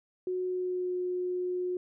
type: tone with pitch glide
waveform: sine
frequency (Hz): 366.6 to 361.6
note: F#4 to F#4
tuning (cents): -16 to -40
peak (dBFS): -29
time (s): 0.27-1.77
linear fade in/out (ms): 2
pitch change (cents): -24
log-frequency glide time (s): 0.45-0.96
effects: none